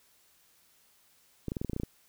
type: clicks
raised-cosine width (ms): 3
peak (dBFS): -20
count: 10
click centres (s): 1.483 / 1.519 / 1.568 / 1.615 / 1.647 / 1.697 / 1.733 / 1.764 / 1.799 / 1.834
effects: white hiss -65 dBFS RMS until 2.08 s